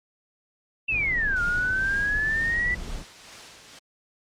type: exponential two-way sweep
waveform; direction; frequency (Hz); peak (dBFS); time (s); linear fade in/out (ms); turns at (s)
sine; down then up; 2718 to 1400 to 1982; -22; 0.88-2.75; 10; 1.42
type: noise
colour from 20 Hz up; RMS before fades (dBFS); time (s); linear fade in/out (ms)
brown; -34; 0.88-3.05; 50
type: noise with tremolo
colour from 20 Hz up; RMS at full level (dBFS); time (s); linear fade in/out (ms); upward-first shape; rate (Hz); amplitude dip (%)
white; -41; 1.36-3.79; 5; sine; 2.1; 40
effects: low-pass 6000 Hz 12 dB/octave + Opus 48 kbps